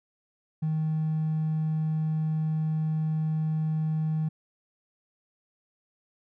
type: tone with hard clipping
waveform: triangle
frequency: 156.9 Hz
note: D#3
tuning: 15 cents sharp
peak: -25 dBFS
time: 0.62-4.29 s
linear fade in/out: 10 ms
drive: 4 dB
effects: none